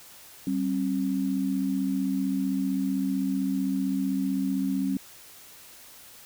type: tone pair together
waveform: sine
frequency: 193.66 / 269.3 Hz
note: G3 / C#4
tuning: -21 / -50 cents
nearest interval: tritone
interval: 571 cents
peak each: -28 / -26 dBFS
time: 0.47-4.97 s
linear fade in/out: 2 ms
effects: white hiss -49 dBFS RMS until 6.25 s